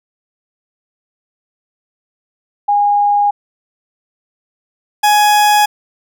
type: tone pair in turn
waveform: sine / 40% pulse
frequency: 819 / 836.2 Hz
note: G#5 / G#5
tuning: -24 / +12 cents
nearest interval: unison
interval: 36 cents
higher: second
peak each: -9 / -7 dBFS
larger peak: second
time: 2.68-3.31 / 5.03-5.66 s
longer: neither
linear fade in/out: 10 ms
effects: none